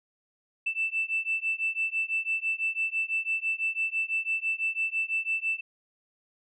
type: beating tone pair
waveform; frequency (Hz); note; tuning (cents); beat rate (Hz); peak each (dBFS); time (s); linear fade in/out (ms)
sine; 2652 / 2658; E7 / E7; +10 / +14; 6; -29; 0.66-5.61; 10
effects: tanh soft clip ceiling -19 dBFS